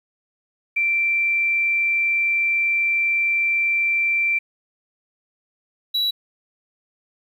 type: tone pair in turn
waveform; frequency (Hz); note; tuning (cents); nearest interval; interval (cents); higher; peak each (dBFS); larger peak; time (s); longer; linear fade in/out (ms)
sine / triangle; 2349 / 3916; D7 / B7; 0 / -15; major sixth; 885; second; -17; neither; 0.76-4.39 / 5.94-6.11; first; 10
effects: 9-bit